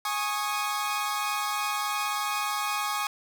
sawtooth chord, Ab suspended fourth, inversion none, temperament equal with one note detuned, 830.6 / 1101.1 / 1244.5 Hz, Ab5 / Db6 / Eb6, 0 / -12 / 0 cents, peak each -28 dBFS, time 0.05-3.07 s, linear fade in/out 2 ms, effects none

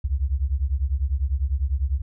sine beating tone pair, 64 / 74 Hz, C2 / D2, -38 / +14 cents, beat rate 10 Hz, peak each -23 / -24 dBFS, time 0.04-2.02 s, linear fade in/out 10 ms, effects none

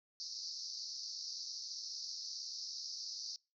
white band-pass noise, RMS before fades -45 dBFS, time 0.2-3.36 s, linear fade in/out 0 ms, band 4300 to 5800 Hz, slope 96 dB/octave, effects noise-tail reverb RT60 0.3 s tail -25 dB re dry

